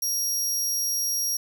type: tone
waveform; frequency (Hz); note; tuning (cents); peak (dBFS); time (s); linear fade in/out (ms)
25% pulse; 5640; F8; +16; -19; 0.02-1.37; 5
effects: none